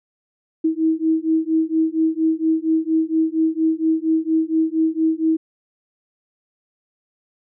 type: beating tone pair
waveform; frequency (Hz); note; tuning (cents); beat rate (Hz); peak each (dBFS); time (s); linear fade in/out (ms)
sine; 318.4 / 322.7; D#4 / E4; +40 / -37; 4.3; -19; 0.64-5.37; 10
effects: none